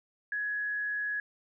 sine tone with frequency modulation, 1680 Hz, G#6, 19 cents sharp, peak -30 dBFS, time 0.32-1.2 s, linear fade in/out 2 ms, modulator 115 Hz, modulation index 0.21, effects none

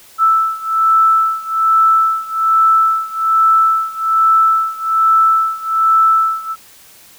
sine beating tone pair, 1318.5 / 1319.7 Hz, E6 / E6, 0 / +2 cents, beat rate 1.2 Hz, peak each -12 / -14 dBFS, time 0.18-6.56 s, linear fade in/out 50 ms, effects white hiss -43 dBFS RMS until 7.18 s

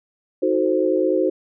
sine chord, D# diminished seventh, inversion none, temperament equal with one note detuned, 316 / 370 / 440 / 523.3 Hz, D#4 / F#4 / A4 / C5, +27 / 0 / 0 / 0 cents, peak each -22 / -20 / -26 / -21 dBFS, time 0.42-1.3 s, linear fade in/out 10 ms, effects none

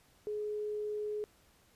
sine tone, 421 Hz, G#4, 24 cents sharp, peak -34 dBFS, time 0.27-1.24 s, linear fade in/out 0 ms, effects pink hiss -66 dBFS RMS until 1.75 s + resampled to 32000 Hz

